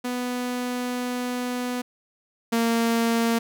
sawtooth tone pair in turn, 247.5 / 230.6 Hz, B3 / A#3, +4 / -19 cents, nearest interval minor second, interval 123 cents, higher first, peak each -22 / -16 dBFS, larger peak second, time 0.04-1.82 / 2.52-3.39 s, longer first, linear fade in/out 10 ms, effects none

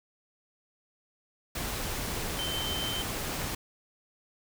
pink noise, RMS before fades -34 dBFS, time 1.55-3.55 s, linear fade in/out 5 ms
sine tone with tremolo, 3092 Hz, G7, 24 cents flat, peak -32 dBFS, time 2.39-3.02 s, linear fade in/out 0 ms, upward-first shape triangle, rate 7.1 Hz, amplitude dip 25%
effects none

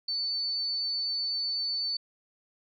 sine tone, 4504 Hz, C#8, 27 cents sharp, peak -28 dBFS, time 0.08-1.97 s, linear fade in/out 5 ms, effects none

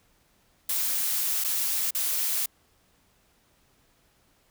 blue noise with dropouts, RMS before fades -27 dBFS, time 0.69-2.46 s, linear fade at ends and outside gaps 5 ms, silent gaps 1.44-1.445 / 1.908-1.948 s, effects pink hiss -65 dBFS RMS until 4.5 s

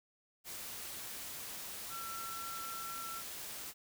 sine tone in noise, 1349 Hz, E6, 40 cents sharp, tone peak -43 dBFS, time 1.89-3.23 s, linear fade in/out 50 ms, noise white, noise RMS -45 dBFS, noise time 0.44-3.74 s, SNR -1 dB, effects none

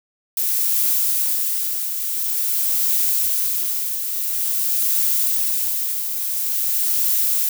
violet noise with tremolo, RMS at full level -18 dBFS, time 0.37-7.49 s, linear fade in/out 2 ms, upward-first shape triangle, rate 0.48 Hz, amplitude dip 55%, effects none

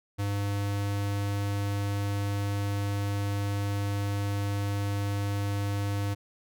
square tone, 100.9 Hz, G#2, 49 cents flat, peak -28 dBFS, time 0.18-6.15 s, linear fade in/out 20 ms, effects none

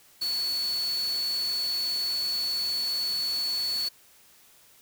sine tone in noise, 4426 Hz, C#8, 3 cents flat, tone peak -26 dBFS, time 0.21-3.89 s, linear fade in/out 10 ms, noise white, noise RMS -40 dBFS, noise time 0.21-3.89 s, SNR +11 dB, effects white hiss -57 dBFS RMS until 4.81 s

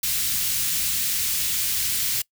white band-stop noise, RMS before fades -24 dBFS, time 0.03-2.22 s, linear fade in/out 5 ms, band 150 to 2400 Hz, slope 12 dB/octave, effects noise-tail reverb RT60 0.1 s tail -23 dB re dry

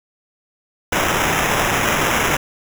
violet noise with sample-and-hold, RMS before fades -18 dBFS, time 0.92-2.37 s, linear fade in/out 5 ms, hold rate 4410 Hz, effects none

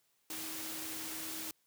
sine tone in noise, 318.2 Hz, D#4, 39 cents sharp, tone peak -49 dBFS, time 0.3-1.51 s, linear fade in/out 2 ms, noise white, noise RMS -42 dBFS, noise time 0.3-1.51 s, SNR -10 dB, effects white hiss -75 dBFS RMS until 1.66 s + high-pass 80 Hz 12 dB/octave

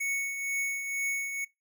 square tone with tremolo, 2217 Hz, C#7, in tune, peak -28 dBFS, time 0-1.45 s, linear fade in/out 10 ms, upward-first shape triangle, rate 2.1 Hz, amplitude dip 55%, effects noise-tail reverb RT60 0.2 s tail -22 dB re dry

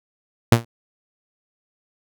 sawtooth tone with exponential decay, 116.54 Hz, A#2, in tune, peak -3 dBFS, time 0.52-0.65 s, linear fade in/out 5 ms, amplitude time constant 27 ms, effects none

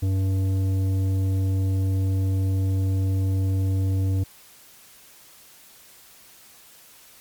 sine tone with tanh clipping, 95.5 Hz, G2, 45 cents flat, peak -21 dBFS, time 0.02-4.24 s, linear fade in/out 10 ms, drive 10 dB, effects white hiss -50 dBFS RMS until 7.2 s + MP3 96 kbps

